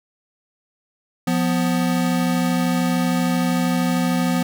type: tone pair together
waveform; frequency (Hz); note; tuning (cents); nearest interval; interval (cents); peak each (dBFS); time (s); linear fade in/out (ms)
square; 176.2 / 249.2; F3 / B3; +16 / +16; tritone; 600; -21 / -21; 1.27-4.43; 5
effects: none